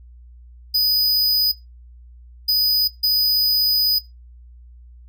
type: tone bursts at uneven times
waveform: square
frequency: 4978 Hz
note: D#8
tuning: in tune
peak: -15 dBFS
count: 3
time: 0.74-1.52 / 2.48-2.88 / 3.03-3.99 s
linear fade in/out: 10 ms
effects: noise-tail reverb RT60 0.2 s tail -19 dB re dry + added 60 Hz sine -41 dBFS peak until 5.08 s